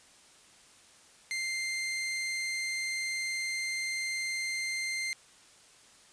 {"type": "tone", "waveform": "sawtooth", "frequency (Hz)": 2093, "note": "C7", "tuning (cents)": 0, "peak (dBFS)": -28, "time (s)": [1.31, 5.13], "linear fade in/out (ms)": 0, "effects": ["white hiss -58 dBFS RMS until 6.12 s", "resampled to 22050 Hz"]}